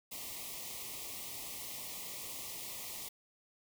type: band-stop noise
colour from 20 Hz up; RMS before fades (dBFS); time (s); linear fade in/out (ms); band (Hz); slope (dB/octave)
white; -44; 0.11-3.09; 10; 1200 to 1900; 96
effects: none